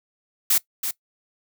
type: noise with echo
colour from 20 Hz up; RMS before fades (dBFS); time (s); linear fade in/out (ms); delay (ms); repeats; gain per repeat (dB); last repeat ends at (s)
blue; -18; 0.5-0.58; 5; 330; 1; -8; 0.91
effects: noise-tail reverb RT60 0.1 s tail -20 dB re dry